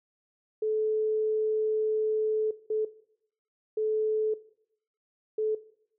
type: tone bursts at uneven times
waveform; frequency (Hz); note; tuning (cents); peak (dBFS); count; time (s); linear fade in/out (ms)
sine; 433.2; A4; -27; -25; 4; 0.62-2.51 / 2.7-2.85 / 3.77-4.34 / 5.38-5.55; 5
effects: noise-tail reverb RT60 0.7 s tail -17 dB re dry